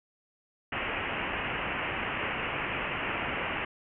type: low-pass noise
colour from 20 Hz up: white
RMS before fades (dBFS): -33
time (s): 0.72-3.65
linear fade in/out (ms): 5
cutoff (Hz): 2900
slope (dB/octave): 96
effects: none